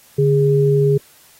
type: tone pair together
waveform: sine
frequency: 144.43 / 411 Hz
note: D3 / G#4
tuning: -29 / -18 cents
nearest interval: octave + tritone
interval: 1811 cents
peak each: -14 dBFS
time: 0.18-0.98 s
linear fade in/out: 10 ms
effects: white hiss -49 dBFS RMS until 1.39 s + AAC 48 kbps